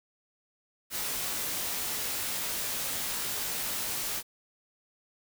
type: noise with comb filter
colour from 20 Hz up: white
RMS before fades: -33 dBFS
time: 0.9-4.23 s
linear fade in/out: 50 ms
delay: 18 ms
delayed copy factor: -0.5
effects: none